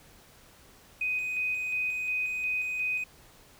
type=tone with tremolo; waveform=triangle; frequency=2502 Hz; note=D#7; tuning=9 cents sharp; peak=-23 dBFS; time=1.01-3.04 s; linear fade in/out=5 ms; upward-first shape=square; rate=2.8 Hz; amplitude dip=40%; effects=tanh soft clip ceiling -25 dBFS + pink hiss -56 dBFS RMS until 3.59 s